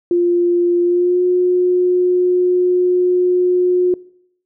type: tone with pitch glide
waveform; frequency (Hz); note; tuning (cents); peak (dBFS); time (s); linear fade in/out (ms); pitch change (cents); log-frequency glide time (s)
sine; 349.2 to 360.7; F4 to F#4; 0 to -44; -11; 0.11-3.94; 2; +56; 0.83-1.23
effects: noise-tail reverb RT60 0.7 s tail -23 dB re dry